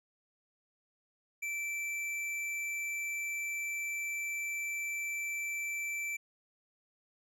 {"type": "tone with hard clipping", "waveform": "sine", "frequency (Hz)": 2332, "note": "D7", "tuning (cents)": -13, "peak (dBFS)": -36, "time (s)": [1.42, 6.17], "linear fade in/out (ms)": 10, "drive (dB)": 10, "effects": []}